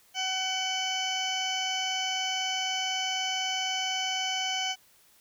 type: harmonic tone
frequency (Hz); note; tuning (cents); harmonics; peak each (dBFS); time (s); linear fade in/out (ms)
754; F#5; +32; 1 / 2 / 3 / 4 / 6 / 7 / 8 / 9; -34 / -40 / -36 / -31 / -44 / -41 / -38 / -46; 0.14-4.76; 50
effects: white hiss -61 dBFS RMS until 5.2 s